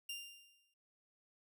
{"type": "tone with exponential decay", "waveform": "sawtooth", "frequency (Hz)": 2794, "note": "F7", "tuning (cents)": 0, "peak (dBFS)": -37, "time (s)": [0.09, 0.74], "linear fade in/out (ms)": 5, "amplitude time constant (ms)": 140, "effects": []}